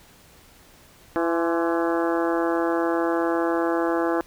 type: harmonic tone with a mistuned harmonic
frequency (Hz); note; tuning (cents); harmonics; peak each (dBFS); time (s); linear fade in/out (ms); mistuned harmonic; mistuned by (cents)
167.5; E3; +28; 2 / 3 / 4 / 5 / 6 / 7 / 8 / 9 / 10; -23 / -27 / -29 / -31 / -33 / -34 / -35 / -36 / -37; 1.16-4.21; 0; 6; +67
effects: pink hiss -52 dBFS RMS until 4.26 s

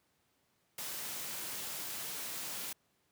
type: noise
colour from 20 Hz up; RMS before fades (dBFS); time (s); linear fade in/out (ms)
white; -41; 0.78-2.73; 5
effects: pink hiss -75 dBFS RMS until 3.11 s + high-pass 100 Hz 12 dB/octave

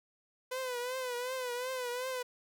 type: tone with vibrato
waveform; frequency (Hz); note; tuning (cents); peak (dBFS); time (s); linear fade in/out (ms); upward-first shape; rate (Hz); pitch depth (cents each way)
sawtooth; 502; B4; +28; -31; 0.51-2.23; 10; triangle; 2.7; 81
effects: none

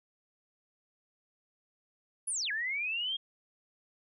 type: linear two-way sweep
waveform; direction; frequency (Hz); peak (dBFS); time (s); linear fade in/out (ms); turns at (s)
sine; down then up; 10680 to 1635 to 3268; -31; 2.27-3.17; 10; 2.51
effects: none

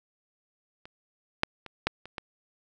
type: clicks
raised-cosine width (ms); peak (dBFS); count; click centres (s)
0.3; -29 / -6 / -25 / -8 / -27 / -18; 6; 0.855 / 1.434 / 1.663 / 1.87 / 2.056 / 2.182
effects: none

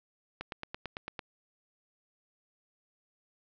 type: click train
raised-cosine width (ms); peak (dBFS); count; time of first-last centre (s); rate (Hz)
0.3; -21; 8; 0.41-1.192; 8.95
effects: low-pass 5000 Hz 12 dB/octave

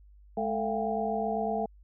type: tone cluster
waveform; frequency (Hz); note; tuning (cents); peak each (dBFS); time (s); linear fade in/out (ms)
sine; 211.8 / 443.4 / 678 / 726 / 796; G#3 / A4 / E5 / F#5 / G5; +34 / +13 / +49 / -33 / +26; -34 / -33 / -32 / -37 / -35; 0.37-1.66; 5
effects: added 50 Hz sine -52 dBFS peak until 1.83 s

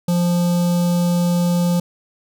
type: tone with notch filter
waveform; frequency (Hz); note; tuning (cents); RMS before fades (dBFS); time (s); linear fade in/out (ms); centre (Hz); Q
square; 174.7; F3; +1; -17; 0.08-1.8; 5; 1900; 0.57
effects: none

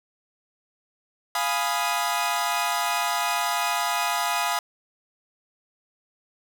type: chord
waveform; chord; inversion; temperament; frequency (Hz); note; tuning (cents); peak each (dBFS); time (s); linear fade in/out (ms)
sawtooth; F half-diminished seventh; none; equal; 698.5 / 830.6 / 987.8 / 1244.5; F5 / Ab5 / Cb6 / Eb6; 0 / 0 / 0 / 0; -25; 1.35-4.59; 2
effects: none

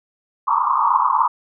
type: band-pass noise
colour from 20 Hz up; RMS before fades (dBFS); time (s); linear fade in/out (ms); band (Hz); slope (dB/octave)
pink; -17; 0.47-1.28; 10; 900 to 1200; 96
effects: none

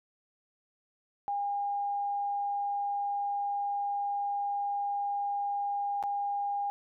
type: tone with dropouts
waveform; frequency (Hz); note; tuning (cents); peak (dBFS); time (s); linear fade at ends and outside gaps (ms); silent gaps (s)
sine; 809; G#5; -46; -29; 1.28-6.7; 0; 6.027-6.037
effects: none

